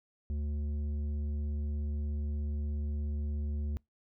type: tone with tanh clipping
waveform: sine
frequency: 73.6 Hz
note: D2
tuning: 4 cents sharp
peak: -33 dBFS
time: 0.3-3.77 s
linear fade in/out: 0 ms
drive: 9 dB
effects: noise-tail reverb RT60 0.2 s tail -26 dB re dry